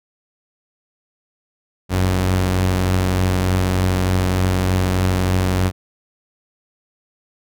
sawtooth tone pair together, 47.91 / 92.5 Hz, G1 / F#2, -39 / 0 cents, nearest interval major seventh, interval 1139 cents, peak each -20 / -12 dBFS, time 1.89-5.72 s, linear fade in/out 50 ms, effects none

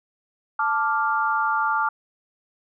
sine chord, D minor, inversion second, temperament equal, 880 / 1174.7 / 1396.9 Hz, A5 / D6 / F6, 0 / 0 / 0 cents, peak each -24 dBFS, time 0.59-1.89 s, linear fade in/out 5 ms, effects none

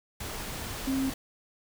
sine tone in noise, 266.9 Hz, C4, 35 cents sharp, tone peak -26 dBFS, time 0.87-1.1 s, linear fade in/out 5 ms, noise pink, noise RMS -37 dBFS, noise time 0.2-1.14 s, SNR +8 dB, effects none

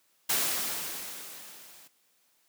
white noise with level ramp, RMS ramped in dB -26 to -54 dBFS, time 0.29-1.88 s, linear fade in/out 10 ms, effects white hiss -69 dBFS RMS until 2.48 s + high-pass 150 Hz 12 dB/octave

